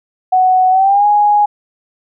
sine tone with pitch glide, 743 to 829.2 Hz, F#5 to G#5, +7 to -3 cents, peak -7 dBFS, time 0.32-1.46 s, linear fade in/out 10 ms, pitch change +190 cents, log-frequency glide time 0.7-1.06 s, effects none

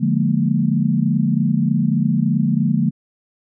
sine chord, Bb dominant seventh, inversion first, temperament just, 145.68 / 174.81 / 209.8 / 233.1 Hz, D3 / F3 / Ab3 / Bb3, -14 / +2 / +18 / 0 cents, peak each -20 dBFS, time 0-2.91 s, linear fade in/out 20 ms, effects none

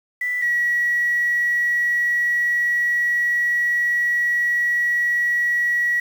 sine tone pair in turn, 1975.5 / 1924.8 Hz, B6 / B6, 0 / -45 cents, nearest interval unison, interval 45 cents, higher first, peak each -20 / -16 dBFS, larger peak second, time 0.21-0.42 / 0.42-6 s, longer second, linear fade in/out 5 ms, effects tanh soft clip ceiling -12 dBFS + 7-bit

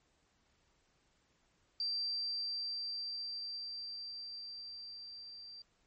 sine tone with level ramp, 4698 Hz, D8, in tune, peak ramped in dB -33 to -48 dBFS, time 1.8-5.62 s, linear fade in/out 2 ms, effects pink hiss -74 dBFS RMS until 5.86 s + MP3 32 kbps

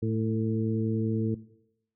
harmonic tone with a mistuned harmonic, 110.6 Hz, A2, 9 cents sharp, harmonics 1 / 2 / 3 / 4, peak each -28 / -31 / -33 / -34 dBFS, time 0.02-1.35 s, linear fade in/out 10 ms, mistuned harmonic 4, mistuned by +18 cents, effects noise-tail reverb RT60 0.8 s tail -18 dB re dry

